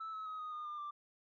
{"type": "tone with pitch steps", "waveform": "sine", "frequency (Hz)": [1313, 1289.7, 1266.8, 1244.3, 1222.2, 1200.6, 1179.2], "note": ["E6", "E6", "D#6", "D#6", "D#6", "D6", "D6"], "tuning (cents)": [-7, -38, 31, 0, -31, 38, 7], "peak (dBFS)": -39, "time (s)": [0, 0.91], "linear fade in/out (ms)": 10, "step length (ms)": 130, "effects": ["tanh soft clip ceiling -39 dBFS"]}